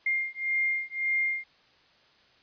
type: beating tone pair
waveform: sine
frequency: 2114 / 2115.8 Hz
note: C7 / C7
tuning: +17 / +19 cents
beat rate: 1.8 Hz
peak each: -29 dBFS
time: 0.06-1.44 s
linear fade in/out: 5 ms
effects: white hiss -61 dBFS RMS until 2.42 s + resampled to 11025 Hz